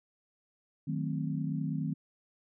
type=chord; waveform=sine; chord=D# diminished seventh; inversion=none; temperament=equal; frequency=155.56 / 185 / 220 / 261.6 Hz; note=D#3 / F#3 / A3 / C4; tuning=0 / 0 / 0 / 0 cents; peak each=-33 / -38 / -39 / -37 dBFS; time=0.87-1.94 s; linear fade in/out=10 ms; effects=none